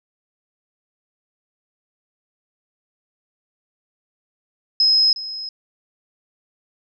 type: tone with echo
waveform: sine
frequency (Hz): 5120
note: D#8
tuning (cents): +49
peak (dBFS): -12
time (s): 4.8-5.13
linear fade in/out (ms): 2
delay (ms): 360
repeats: 1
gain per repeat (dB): -15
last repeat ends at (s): 5.49
effects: none